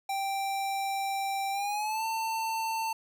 square tone with pitch glide, 784 to 895.4 Hz, G5 to A5, 0 to +30 cents, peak -30 dBFS, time 0.09-2.93 s, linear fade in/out 5 ms, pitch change +230 cents, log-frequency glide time 1.51-2.05 s, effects none

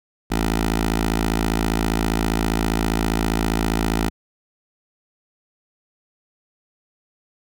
10% pulse tone with notch filter, 55 Hz, A1, in tune, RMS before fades -21 dBFS, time 0.3-4.1 s, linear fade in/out 20 ms, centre 120 Hz, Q 1.4, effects none

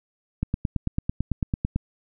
click train, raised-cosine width 5 ms, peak -11 dBFS, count 13, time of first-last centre 0.43-1.76 s, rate 9.02 Hz, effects none

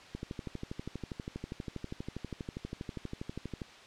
click train, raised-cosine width 3 ms, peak -25 dBFS, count 44, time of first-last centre 0.15-3.618 s, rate 12.4 Hz, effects white hiss -52 dBFS RMS until 3.86 s + low-pass 4000 Hz 12 dB/octave

